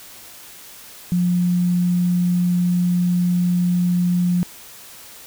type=tone; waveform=sine; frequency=177.3 Hz; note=F3; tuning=26 cents sharp; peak=-15 dBFS; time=1.12-4.43 s; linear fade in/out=0 ms; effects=white hiss -41 dBFS RMS until 5.26 s